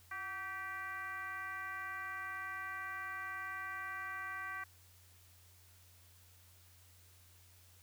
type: tone with frequency modulation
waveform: sine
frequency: 1551 Hz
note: G6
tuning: 19 cents flat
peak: -40 dBFS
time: 0.11-4.64 s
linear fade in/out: 5 ms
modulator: 403 Hz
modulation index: 1.4
effects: added 89 Hz sine -63 dBFS peak until 7.82 s + white hiss -65 dBFS RMS until 7.82 s